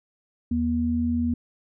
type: tone pair together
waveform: sine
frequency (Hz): 79.7 / 239.8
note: D#2 / A#3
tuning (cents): +42 / +49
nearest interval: octave + perfect fifth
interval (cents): 1907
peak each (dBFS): -28 / -22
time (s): 0.51-1.34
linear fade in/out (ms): 5
effects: none